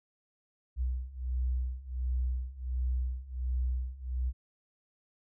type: beating tone pair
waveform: sine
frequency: 62 / 63.4 Hz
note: B1 / B1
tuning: +7 / +46 cents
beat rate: 1.4 Hz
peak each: -34 / -32 dBFS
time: 0.76-4.33 s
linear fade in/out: 50 ms
effects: none